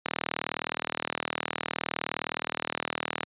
click train, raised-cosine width 0.3 ms, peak -11 dBFS, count 126, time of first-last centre 0.06-3.233 s, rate 39.4 Hz, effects high-pass 150 Hz 12 dB/octave + resampled to 8000 Hz

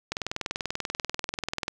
click train, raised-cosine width 0.2 ms, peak -12 dBFS, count 33, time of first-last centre 0.12-1.681 s, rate 20.5 Hz, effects none

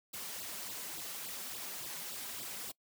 white noise with flanger, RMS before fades -43 dBFS, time 0.13-2.72 s, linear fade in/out 10 ms, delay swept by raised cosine 0.23 to 5.23 ms, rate 3.5 Hz, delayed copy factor +0.85, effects noise-tail reverb RT60 0.1 s tail -23 dB re dry + high-pass 100 Hz 12 dB/octave

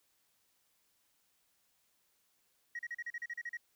sine tone bursts, 1897 Hz, A#6, 30 cents sharp, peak -36 dBFS, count 11, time 2.75-3.571 s, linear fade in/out 5 ms, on 41 ms, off 37 ms, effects tanh soft clip ceiling -35 dBFS + white hiss -75 dBFS RMS until 3.75 s

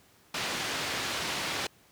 white low-pass noise, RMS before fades -33 dBFS, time 0.34-1.67 s, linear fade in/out 5 ms, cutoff 4000 Hz, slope 12 dB/octave, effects pink hiss -61 dBFS RMS until 1.91 s + high-pass 80 Hz 12 dB/octave

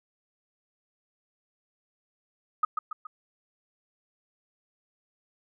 sine tone with echo, 1253 Hz, D#6, 12 cents sharp, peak -19 dBFS, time 2.63-2.65 s, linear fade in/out 5 ms, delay 140 ms, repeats 3, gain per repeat -6 dB, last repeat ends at 3.07 s, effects none

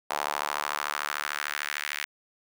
sawtooth tone with high-pass filter sweep, 73.42 Hz, D2, in tune, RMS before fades -32 dBFS, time 0.1-2.05 s, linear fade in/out 5 ms, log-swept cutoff 830 to 2000 Hz, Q 2.1, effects none

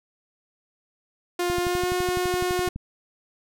sawtooth tone with pitch glide, 353.2 to 361.2 Hz, F4 to F#4, +20 to -42 cents, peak -19 dBFS, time 1.39-2.69 s, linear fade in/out 5 ms, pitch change +38 cents, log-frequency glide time 1.59-1.91 s
click train, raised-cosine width 5 ms, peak -20 dBFS, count 16, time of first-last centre 1.5-2.761 s, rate 11.9 Hz
effects none

